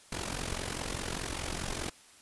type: noise with amplitude modulation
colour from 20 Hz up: pink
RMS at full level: -33 dBFS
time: 0.12-1.9 s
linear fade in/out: 5 ms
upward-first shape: sine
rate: 44.9 Hz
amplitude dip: 75%
effects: white hiss -57 dBFS RMS until 2.21 s + resampled to 24000 Hz